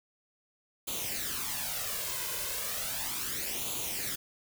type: noise with flanger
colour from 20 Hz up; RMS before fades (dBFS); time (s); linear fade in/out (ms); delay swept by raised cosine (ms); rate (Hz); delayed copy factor
white; -35; 0.87-4.16; 10; 0.28 to 1.98; 0.35; +0.65
effects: none